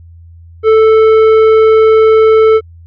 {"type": "tone with tanh clipping", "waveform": "sine", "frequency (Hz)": 440, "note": "A4", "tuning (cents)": 0, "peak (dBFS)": -5, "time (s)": [0.63, 2.61], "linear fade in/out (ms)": 50, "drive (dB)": 10, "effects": ["added 84 Hz sine -33 dBFS peak until 2.86 s"]}